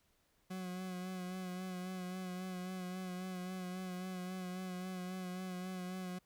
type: tone with vibrato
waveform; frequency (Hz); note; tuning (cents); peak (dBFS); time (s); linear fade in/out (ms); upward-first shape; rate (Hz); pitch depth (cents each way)
40% pulse; 183.6; F#3; -13; -40; 0.5-6.19; 10; sine; 3.7; 31
effects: pink hiss -75 dBFS RMS until 6.25 s